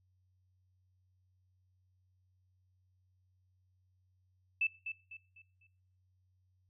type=tone with echo; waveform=sine; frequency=2636 Hz; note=E7; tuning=1 cent flat; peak=-28 dBFS; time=4.61-4.67 s; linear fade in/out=5 ms; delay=250 ms; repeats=4; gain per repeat=-9 dB; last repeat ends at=5.67 s; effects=noise-tail reverb RT60 0.7 s tail -23 dB re dry + added 92 Hz sine -70 dBFS peak until 6.69 s